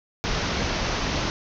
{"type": "low-pass noise", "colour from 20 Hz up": "pink", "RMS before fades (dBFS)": -26, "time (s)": [0.24, 1.3], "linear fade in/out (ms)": 0, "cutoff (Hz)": 6300, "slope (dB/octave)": 96, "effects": []}